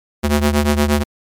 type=ring-modulated tone; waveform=sawtooth; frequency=147.5 Hz; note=D3; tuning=8 cents sharp; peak=-6 dBFS; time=0.23-1.04 s; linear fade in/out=20 ms; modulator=69.5 Hz; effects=MP3 96 kbps